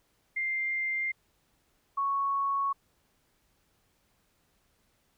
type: tone pair in turn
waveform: sine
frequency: 2099 / 1108.4 Hz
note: C7 / C#6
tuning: +5 / -1 cents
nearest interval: major seventh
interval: 1106 cents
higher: first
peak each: -28 / -26 dBFS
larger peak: second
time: 0.36-1.12 / 1.97-2.73 s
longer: neither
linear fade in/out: 10 ms
effects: pink hiss -71 dBFS RMS until 5.17 s